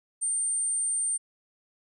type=tone; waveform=sine; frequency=8870 Hz; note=C#9; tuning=in tune; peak=-25 dBFS; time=0.21-1.18 s; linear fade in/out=20 ms; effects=none